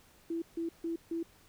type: tone bursts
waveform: sine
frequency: 332.8 Hz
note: E4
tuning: 17 cents sharp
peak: -32 dBFS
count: 4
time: 0.3-1.23 s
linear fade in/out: 5 ms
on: 120 ms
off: 150 ms
effects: pink hiss -62 dBFS RMS until 1.48 s